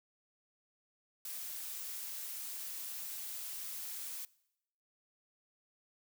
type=noise; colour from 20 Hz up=blue; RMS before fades=-43 dBFS; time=1.25-4.25 s; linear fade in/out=2 ms; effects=noise-tail reverb RT60 0.8 s tail -22 dB re dry

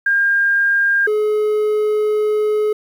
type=tone pair in turn; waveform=sine / triangle; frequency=1607 / 424.7 Hz; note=G6 / G#4; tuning=+43 / +39 cents; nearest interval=octave + major seventh; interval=2304 cents; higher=first; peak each=-12 dBFS; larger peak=neither; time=0.06-1.07 / 1.07-2.73 s; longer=second; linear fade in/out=5 ms; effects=8-bit

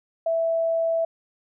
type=tone; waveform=sine; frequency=659.3 Hz; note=E5; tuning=in tune; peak=-20 dBFS; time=0.26-1.05 s; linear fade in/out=5 ms; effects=none

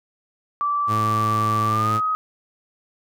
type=tone with pitch glide; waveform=sine; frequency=1163 to 1261 Hz; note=D6 to D#6; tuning=-17 to +23 cents; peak=-19 dBFS; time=0.61-2.15 s; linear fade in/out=0 ms; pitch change=+140 cents; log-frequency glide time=1.67-1.95 s
type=tone; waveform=sawtooth; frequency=108.8 Hz; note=A2; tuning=19 cents flat; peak=-19 dBFS; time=0.87-2.01 s; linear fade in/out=50 ms
effects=none

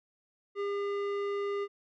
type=tone with low-pass filter; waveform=square; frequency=403.4 Hz; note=G4; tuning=50 cents sharp; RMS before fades=-33 dBFS; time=0.55-1.68 s; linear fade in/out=50 ms; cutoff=2100 Hz; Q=0.75; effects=none

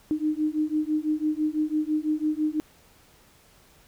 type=beating tone pair; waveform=sine; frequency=303.9 / 309.9 Hz; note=D#4 / D#4; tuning=-41 / -7 cents; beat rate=6 Hz; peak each=-26 dBFS; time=0.11-2.6 s; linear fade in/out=0 ms; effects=pink hiss -57 dBFS RMS until 3.87 s

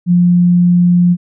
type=tone; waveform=sine; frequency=176.2 Hz; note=F3; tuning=16 cents sharp; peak=-6 dBFS; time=0.06-1.17 s; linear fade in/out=50 ms; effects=none

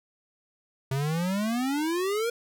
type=exponential sweep; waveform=square; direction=up; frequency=130.81 to 479.9 Hz; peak=-26 dBFS; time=0.91-2.3 s; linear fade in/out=5 ms; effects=none

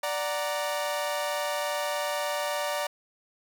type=chord; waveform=sawtooth; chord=D augmented; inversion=none; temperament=equal; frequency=587.3 / 740 / 932.3 Hz; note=D5 / F#5 / A#5; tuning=0 / 0 / 0 cents; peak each=-26 / -32 / -30 dBFS; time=0.03-2.87 s; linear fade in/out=5 ms; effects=none

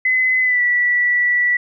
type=tone with pitch glide; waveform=sine; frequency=2029 to 1955.4 Hz; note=B6 to B6; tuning=+46 to -18 cents; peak=-13 dBFS; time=0.05-1.57 s; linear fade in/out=5 ms; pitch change=-64 cents; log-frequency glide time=0.42-0.62 s; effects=none

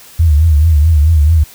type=tone with vibrato; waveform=sine; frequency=77.78 Hz; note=D#2; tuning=in tune; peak=-5 dBFS; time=0.19-1.44 s; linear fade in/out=10 ms; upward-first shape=triangle; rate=4.6 Hz; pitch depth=150 cents each way; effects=white hiss -38 dBFS RMS until 1.54 s

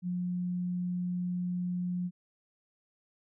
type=tone; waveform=sine; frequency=178.7 Hz; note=F3; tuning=40 cents sharp; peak=-30 dBFS; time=0.02-2.11 s; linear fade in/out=50 ms; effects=none

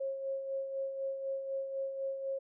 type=tone with tremolo; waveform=sine; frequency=541 Hz; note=C#5; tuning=42 cents flat; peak=-32 dBFS; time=0-2.39 s; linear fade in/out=10 ms; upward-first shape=sine; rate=4 Hz; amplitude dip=50%; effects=none

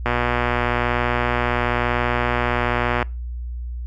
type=click train; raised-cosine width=0.5 ms; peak=-5 dBFS; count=360; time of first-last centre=0.06-3.027 s; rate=121 Hz; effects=noise-tail reverb RT60 0.3 s tail -25 dB re dry + added 60 Hz sine -26 dBFS peak until 3.86 s

